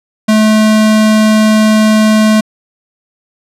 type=tone; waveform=square; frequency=216.1 Hz; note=A3; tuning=31 cents flat; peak=-6 dBFS; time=0.28-2.41 s; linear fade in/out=10 ms; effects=low-pass 11000 Hz 12 dB/octave